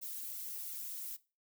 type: noise with flanger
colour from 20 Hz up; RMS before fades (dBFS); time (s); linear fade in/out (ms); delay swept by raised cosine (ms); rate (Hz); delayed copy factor
violet; -43; 0.01-1.17; 20; 1.4 to 3.4; 2.9; +0.95
effects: noise-tail reverb RT60 0.3 s tail -19 dB re dry